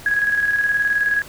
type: tone with tremolo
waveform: sine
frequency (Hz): 1661.2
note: G#6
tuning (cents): 0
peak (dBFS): -14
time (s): 0.06-1.22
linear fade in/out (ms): 2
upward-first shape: square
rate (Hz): 19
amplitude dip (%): 45
effects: pink hiss -40 dBFS RMS until 1.28 s